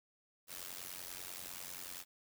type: noise with amplitude modulation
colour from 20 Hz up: white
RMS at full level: -43 dBFS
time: 0.47-2.05 s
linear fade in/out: 50 ms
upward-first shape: sine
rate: 90.2 Hz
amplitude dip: 90%
effects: none